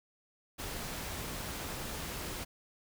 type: noise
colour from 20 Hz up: pink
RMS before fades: -40 dBFS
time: 0.58-2.45 s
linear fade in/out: 20 ms
effects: none